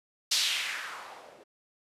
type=noise with low-pass filter sweep; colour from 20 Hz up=violet; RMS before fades=-33 dBFS; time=0.31-1.44 s; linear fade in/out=10 ms; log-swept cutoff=4700 to 410 Hz; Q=2; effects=resampled to 32000 Hz